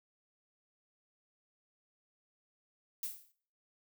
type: noise with exponential decay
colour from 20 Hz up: violet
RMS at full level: -35 dBFS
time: 3.03-3.32 s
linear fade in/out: 2 ms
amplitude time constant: 63 ms
effects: noise-tail reverb RT60 0.5 s tail -18 dB re dry